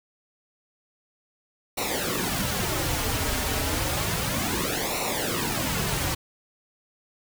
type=noise with flanger; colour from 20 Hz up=pink; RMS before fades=-27 dBFS; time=1.77-6.15 s; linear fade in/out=10 ms; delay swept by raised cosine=0.61 to 5.91 ms; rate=0.31 Hz; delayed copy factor=-0.8; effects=none